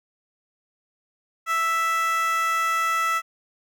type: tone with high-pass filter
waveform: 15% pulse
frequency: 659.3 Hz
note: E5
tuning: in tune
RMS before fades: -23 dBFS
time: 1.46-3.22 s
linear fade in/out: 50 ms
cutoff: 1400 Hz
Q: 3.6
effects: none